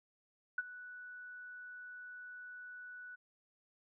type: tone with ADSR envelope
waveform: sine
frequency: 1480 Hz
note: F#6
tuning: in tune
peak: -30 dBFS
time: 0.58-3.16 s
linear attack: 4 ms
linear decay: 32 ms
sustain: -17 dB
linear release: 15 ms
effects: none